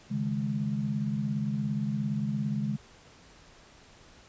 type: chord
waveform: sine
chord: C# suspended second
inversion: none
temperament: just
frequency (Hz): 138.59 / 155.92 / 207.9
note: C#3 / D#3 / G#3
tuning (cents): 0 / +4 / +2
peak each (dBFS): -32 / -35 / -30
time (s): 0.1-2.77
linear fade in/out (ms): 20
effects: pink hiss -55 dBFS RMS until 4.28 s + resampled to 16000 Hz